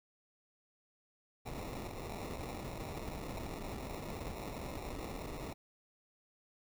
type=noise with sample-and-hold; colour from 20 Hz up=pink; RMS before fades=-43 dBFS; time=1.45-5.54 s; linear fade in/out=20 ms; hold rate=1575 Hz; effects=none